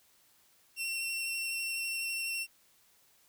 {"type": "tone with vibrato", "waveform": "sawtooth", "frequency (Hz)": 2716, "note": "F7", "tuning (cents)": -49, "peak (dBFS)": -30, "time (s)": [0.76, 2.47], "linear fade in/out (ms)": 50, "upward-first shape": "sine", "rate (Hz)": 12, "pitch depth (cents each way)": 13, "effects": ["white hiss -66 dBFS RMS until 3.28 s"]}